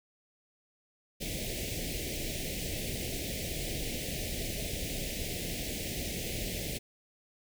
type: band-stop noise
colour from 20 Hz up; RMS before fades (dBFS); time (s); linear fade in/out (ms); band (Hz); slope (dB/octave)
pink; -36; 1.2-6.79; 20; 670 to 2000; 48
effects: none

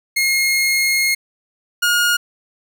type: tone pair in turn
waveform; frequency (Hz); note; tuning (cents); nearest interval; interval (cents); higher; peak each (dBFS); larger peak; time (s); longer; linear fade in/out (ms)
sawtooth; 2150 / 1430.9; C7 / F6; +47 / +42; perfect fifth; 705; first; -11 / -10; second; 0.16-1.15 / 1.82-2.17; first; 10
effects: none

